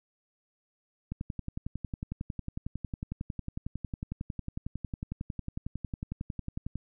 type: click train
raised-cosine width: 5 ms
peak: -22 dBFS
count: 63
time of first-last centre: 1.12-6.756 s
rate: 11 Hz
effects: none